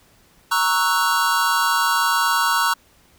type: chord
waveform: square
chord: F# dominant seventh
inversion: first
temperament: equal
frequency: 932.3 / 1108.7 / 1318.5 / 1480 Hz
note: A#5 / C#6 / E6 / F#6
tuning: 0 / 0 / 0 / 0 cents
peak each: -23 dBFS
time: 0.51-2.74 s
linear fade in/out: 10 ms
effects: pink hiss -55 dBFS RMS until 3.18 s